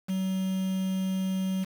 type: tone with quantisation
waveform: triangle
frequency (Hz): 189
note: F#3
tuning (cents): +37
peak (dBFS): -24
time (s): 0.08-1.65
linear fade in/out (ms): 20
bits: 7
effects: none